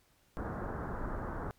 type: low-pass noise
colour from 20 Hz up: pink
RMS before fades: -38 dBFS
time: 0.37-1.51 s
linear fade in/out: 0 ms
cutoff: 1600 Hz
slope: 48 dB/octave
effects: pink hiss -69 dBFS RMS until 1.58 s + MP3 96 kbps